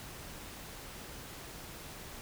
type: silence
effects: pink hiss -47 dBFS RMS until 2.21 s